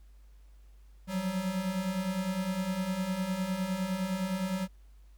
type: beating tone pair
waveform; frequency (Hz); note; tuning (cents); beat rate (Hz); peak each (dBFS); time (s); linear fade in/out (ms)
square; 180 / 189.8; F#3 / F#3; -47 / +44; 9.8; -37 / -32; 1.07-4.68; 50
effects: added 50 Hz sine -52 dBFS peak until 5.17 s + pink hiss -71 dBFS RMS until 5.17 s